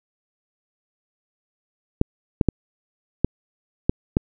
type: clicks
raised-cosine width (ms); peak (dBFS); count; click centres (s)
3; -3; 6; 2.014 / 2.412 / 2.487 / 3.246 / 3.895 / 4.169
effects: none